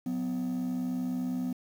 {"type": "tone pair together", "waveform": "triangle", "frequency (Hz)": [181.7, 251.5], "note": ["F#3", "B3"], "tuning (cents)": [-31, 32], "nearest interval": "tritone", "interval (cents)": 563, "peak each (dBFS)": [-32, -27], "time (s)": [0.06, 1.53], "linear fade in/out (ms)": 5, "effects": ["tanh soft clip ceiling -25 dBFS", "9-bit"]}